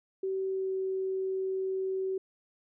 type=tone with pitch glide; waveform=sine; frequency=382.6 to 380.2 Hz; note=G4 to F#4; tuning=-42 to +47 cents; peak=-29 dBFS; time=0.23-2.18 s; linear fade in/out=5 ms; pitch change=-11 cents; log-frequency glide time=0.47-0.72 s; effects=none